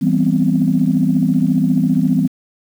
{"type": "chord", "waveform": "sine", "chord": "C major seventh", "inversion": "first", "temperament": "equal", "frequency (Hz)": [164.81, 196, 246.9, 261.6], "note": ["E3", "G3", "B3", "C4"], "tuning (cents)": [0, 0, 0, 0], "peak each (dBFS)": -17, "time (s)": [0.01, 2.28], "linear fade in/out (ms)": 20, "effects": ["tanh soft clip ceiling -2 dBFS", "7-bit"]}